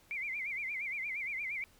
sine tone with vibrato, 2217 Hz, C#7, in tune, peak -35 dBFS, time 0.11-1.64 s, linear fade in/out 0 ms, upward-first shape sine, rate 8.6 Hz, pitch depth 150 cents each way, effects pink hiss -64 dBFS RMS until 1.79 s

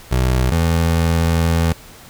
25% pulse tone pair in turn, 63.3 / 82.89 Hz, B1 / E2, +43 / +10 cents, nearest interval perfect fourth, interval 467 cents, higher second, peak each -10 dBFS, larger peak neither, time 0.11-0.51 / 0.51-1.73 s, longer second, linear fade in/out 10 ms, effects pink hiss -41 dBFS RMS until 2.09 s

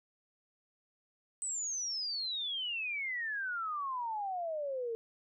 sine exponential sweep, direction down, 8190 to 447.1 Hz, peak -34 dBFS, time 1.42-4.95 s, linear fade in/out 0 ms, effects none

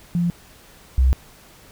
sine tone pair in turn, 173 / 64.65 Hz, F3 / C2, -16 / -20 cents, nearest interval octave + perfect fourth, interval 1704 cents, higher first, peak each -17 / -12 dBFS, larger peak second, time 0.15-0.3 / 0.98-1.13 s, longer neither, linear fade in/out 0 ms, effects pink hiss -48 dBFS RMS until 1.71 s

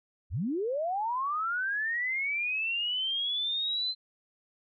sine linear sweep, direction up, 55 to 4102 Hz, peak -28 dBFS, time 0.3-3.95 s, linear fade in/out 50 ms, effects none

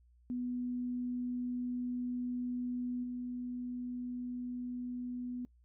sine tone with level steps, 246.9 Hz, B3, in tune, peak -34 / -37 dBFS, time 0.3-5.45 s, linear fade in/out 0 ms, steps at 3.03 s, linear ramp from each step 10 ms, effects noise-tail reverb RT60 0.1 s tail -22 dB re dry + added 60 Hz sine -62 dBFS peak until 5.64 s

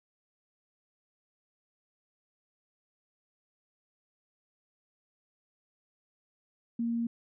sine tone, 233.1 Hz, A#3, in tune, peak -28 dBFS, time 6.79-7.07 s, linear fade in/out 5 ms, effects none

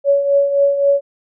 sine tone with tremolo, 562 Hz, C#5, 24 cents sharp, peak -8 dBFS, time 0.04-1.01 s, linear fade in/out 50 ms, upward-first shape triangle, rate 3.8 Hz, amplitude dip 65%, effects none

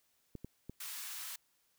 clicks, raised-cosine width 3 ms, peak -31 dBFS, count 3, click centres 0.353 / 0.446 / 0.696 s
white high-pass noise, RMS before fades -44 dBFS, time 0.8-1.36 s, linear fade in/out 5 ms, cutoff 1000 Hz, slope 24 dB/octave
effects white hiss -75 dBFS RMS until 1.78 s

